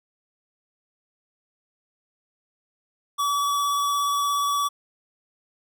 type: tone with vibrato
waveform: square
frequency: 1143 Hz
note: D6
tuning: 47 cents flat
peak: -22 dBFS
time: 3.18-4.69 s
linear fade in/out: 20 ms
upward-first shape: triangle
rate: 17 Hz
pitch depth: 15 cents each way
effects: none